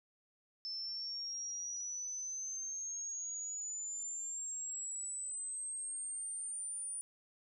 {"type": "exponential sweep", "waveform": "sine", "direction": "up", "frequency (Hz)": [5274, 9430], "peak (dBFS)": -39, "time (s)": [0.65, 7.01], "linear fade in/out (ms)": 0, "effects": []}